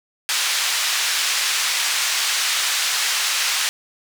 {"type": "band-pass noise", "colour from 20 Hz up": "white", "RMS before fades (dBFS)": -21, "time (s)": [0.29, 3.69], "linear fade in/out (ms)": 0, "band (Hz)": [1300, 6000], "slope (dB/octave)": 12, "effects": []}